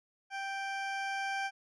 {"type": "tone with level ramp", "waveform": "20% pulse", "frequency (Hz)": 784, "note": "G5", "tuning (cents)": 0, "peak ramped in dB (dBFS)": [-31, -27], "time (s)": [0.3, 1.51], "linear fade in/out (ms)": 50, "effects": ["low-pass 5000 Hz 12 dB/octave"]}